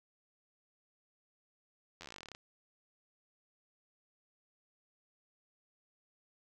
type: slowing click train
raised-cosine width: 0.2 ms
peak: -30 dBFS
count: 18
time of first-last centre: 2.01-2.349 s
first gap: 11 ms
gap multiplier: 1.07
effects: none